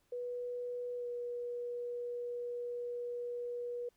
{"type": "tone with pitch glide", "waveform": "sine", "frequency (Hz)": [489.3, 483.1], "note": ["B4", "B4"], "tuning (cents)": [-16, -38], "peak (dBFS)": -37, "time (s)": [0.12, 3.89], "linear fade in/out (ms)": 5, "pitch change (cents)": -22, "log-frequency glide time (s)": [0.96, 1.07], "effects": ["pink hiss -75 dBFS RMS until 3.96 s"]}